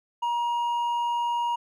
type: tone with hard clipping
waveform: sine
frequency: 950 Hz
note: A#5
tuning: 33 cents sharp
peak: -25 dBFS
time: 0.22-1.56 s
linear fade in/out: 10 ms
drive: 4 dB
effects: none